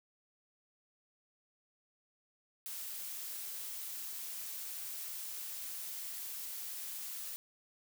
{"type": "noise", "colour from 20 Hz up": "blue", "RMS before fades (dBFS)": -43, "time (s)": [2.66, 7.36], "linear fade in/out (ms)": 0, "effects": []}